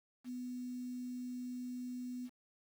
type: tone with quantisation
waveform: sine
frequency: 248.7 Hz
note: B3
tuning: 12 cents sharp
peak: -40 dBFS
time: 0.24-2.3 s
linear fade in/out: 50 ms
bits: 10
effects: none